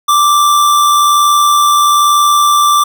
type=tone with amplitude modulation; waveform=square; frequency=1174.7 Hz; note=D6; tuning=in tune; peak=-6 dBFS; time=0.08-2.84 s; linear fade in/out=10 ms; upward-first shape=sine; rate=81.1 Hz; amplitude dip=25%; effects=none